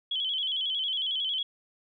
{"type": "tone with vibrato", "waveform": "sine", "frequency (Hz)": 3200, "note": "G7", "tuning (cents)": 35, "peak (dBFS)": -27, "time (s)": [0.11, 1.43], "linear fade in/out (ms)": 5, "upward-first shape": "square", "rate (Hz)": 11, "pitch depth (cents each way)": 71, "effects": []}